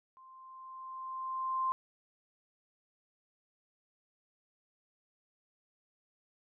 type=tone with level ramp; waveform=sine; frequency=1046.5 Hz; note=C6; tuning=in tune; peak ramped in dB=-54 to -28 dBFS; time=0.17-1.72 s; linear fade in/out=0 ms; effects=none